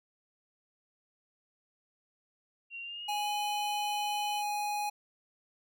sine tone with pitch glide, 2755 to 3004 Hz, F7 to F#7, -24 to +26 cents, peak -39 dBFS, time 2.7-4.43 s, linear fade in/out 50 ms, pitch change +150 cents, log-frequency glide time 2.81-3.29 s
square tone, 830.6 Hz, G#5, in tune, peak -32 dBFS, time 3.08-4.9 s, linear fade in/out 10 ms
effects none

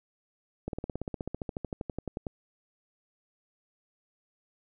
slowing click train, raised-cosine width 2 ms, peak -20 dBFS, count 23, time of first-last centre 0.68-2.268 s, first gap 52 ms, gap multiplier 1.03, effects none

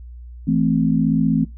sine chord, A minor, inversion second, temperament equal, 164.81 / 220 / 261.6 Hz, E3 / A3 / C4, 0 / 0 / 0 cents, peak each -19 dBFS, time 0.47-1.45 s, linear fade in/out 10 ms, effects noise-tail reverb RT60 0.2 s tail -22 dB re dry + added 60 Hz sine -34 dBFS peak until 1.57 s

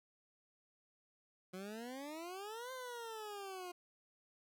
20% pulse exponential two-way sweep, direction up then down, 180.8 to 523.3 to 352.1 Hz, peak -40 dBFS, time 1.53-3.72 s, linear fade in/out 10 ms, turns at 2.72 s, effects none

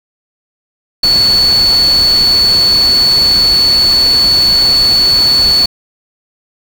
sine tone in noise, 4435 Hz, C#8, in tune, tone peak -6 dBFS, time 1.03-5.66 s, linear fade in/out 5 ms, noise pink, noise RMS -21 dBFS, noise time 1.03-5.66 s, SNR +12 dB, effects none

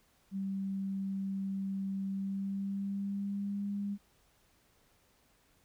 sine tone with pitch glide, 194.3 to 201.7 Hz, G3 to G3, -15 to +50 cents, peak -33 dBFS, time 0.31-3.98 s, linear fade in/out 50 ms, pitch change +65 cents, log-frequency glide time 2.09-3.68 s, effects pink hiss -69 dBFS RMS until 5.64 s

